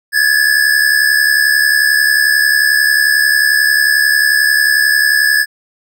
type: tone pair together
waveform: square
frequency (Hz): 1663.8 / 1735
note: G#6 / A6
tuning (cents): +3 / -25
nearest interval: minor second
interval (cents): 72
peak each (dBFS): -12 / -13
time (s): 0.12-5.46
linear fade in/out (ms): 50
effects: none